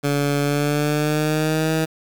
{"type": "tone with pitch glide", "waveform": "15% pulse", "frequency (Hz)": [143.2, 158.89], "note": ["D3", "D#3"], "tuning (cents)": [-43, 37], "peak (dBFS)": -12, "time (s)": [0.03, 1.86], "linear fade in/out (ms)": 20, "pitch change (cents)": 180, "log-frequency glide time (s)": [0.41, 1.72], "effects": ["7-bit"]}